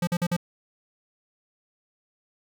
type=tone bursts; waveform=square; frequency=174.61 Hz; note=F3; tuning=in tune; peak=-23 dBFS; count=4; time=0.02-0.366 s; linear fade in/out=5 ms; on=52 ms; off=46 ms; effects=none